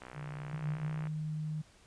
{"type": "click train", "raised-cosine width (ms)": 0.5, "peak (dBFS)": -31, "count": 67, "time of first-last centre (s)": [0.02, 1.071], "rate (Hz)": 62.8}
{"type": "tone", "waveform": "sine", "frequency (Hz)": 147.1, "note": "D3", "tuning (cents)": 3, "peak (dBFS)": -40, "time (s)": [0.13, 0.9], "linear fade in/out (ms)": 50}
{"type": "tone with pitch glide", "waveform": "sine", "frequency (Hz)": [152.2, 154.32], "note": ["D#3", "D#3"], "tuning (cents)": [-38, -14], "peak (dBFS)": -34, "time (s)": [0.53, 1.62], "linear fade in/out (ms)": 10, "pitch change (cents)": 24, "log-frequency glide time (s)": [0.73, 0.89]}
{"effects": ["pink hiss -62 dBFS RMS until 1.86 s", "resampled to 22050 Hz"]}